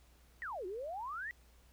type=exponential two-way sweep; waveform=sine; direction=down then up; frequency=1975.5 to 349.2 to 1975.5 Hz; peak=-39 dBFS; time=0.42-1.31 s; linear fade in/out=0 ms; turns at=0.66 s; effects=added 60 Hz sine -62 dBFS peak until 1.72 s + pink hiss -68 dBFS RMS until 1.72 s